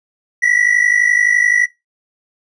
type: tone pair together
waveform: triangle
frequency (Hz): 1920.3 / 1972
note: B6 / B6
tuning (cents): -49 / -3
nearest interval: unison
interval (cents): 46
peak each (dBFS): -12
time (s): 0.42-1.66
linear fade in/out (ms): 10
effects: noise-tail reverb RT60 0.2 s tail -20 dB re dry + resampled to 22050 Hz